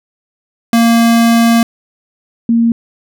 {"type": "tone pair in turn", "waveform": ["square", "sine"], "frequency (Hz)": [231.5, 231.5], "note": ["A#3", "A#3"], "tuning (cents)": [-12, -12], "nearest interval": "unison", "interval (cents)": 0, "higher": "neither", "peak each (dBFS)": -7, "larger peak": "neither", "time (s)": [[0.73, 1.63], [2.49, 2.72]], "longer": "first", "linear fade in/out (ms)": 2, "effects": []}